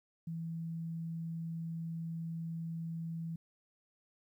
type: tone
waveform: sine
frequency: 164.8 Hz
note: E3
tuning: in tune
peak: -37 dBFS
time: 0.27-3.36 s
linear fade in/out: 5 ms
effects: 12-bit